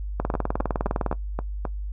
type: two click trains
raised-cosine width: 1 ms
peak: -10 / -13 dBFS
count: 19 / 6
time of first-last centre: 0.2-1.114 / 0.34-1.652 s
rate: 19.7 / 3.81 Hz
effects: noise-tail reverb RT60 0.1 s tail -18 dB re dry + added 50 Hz sine -28 dBFS peak until 1.92 s